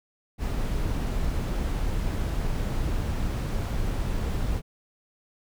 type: noise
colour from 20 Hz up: brown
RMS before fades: -27 dBFS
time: 0.38-4.62 s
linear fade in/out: 50 ms
effects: none